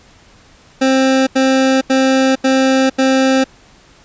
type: tone bursts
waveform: 25% pulse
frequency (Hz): 264.5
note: C4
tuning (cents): +19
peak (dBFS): -6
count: 5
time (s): 0.81-3.442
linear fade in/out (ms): 10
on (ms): 460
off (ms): 83
effects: pink hiss -46 dBFS RMS until 4.04 s + resampled to 16000 Hz